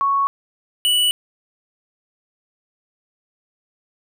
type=tone pair in turn; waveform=sine / square; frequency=1108.7 / 2954 Hz; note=C#6 / F#7; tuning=0 / -3 cents; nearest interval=octave + perfect fourth; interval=1697 cents; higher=second; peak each=-15 dBFS; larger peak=neither; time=0.01-0.27 / 0.85-1.11 s; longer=neither; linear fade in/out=0 ms; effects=none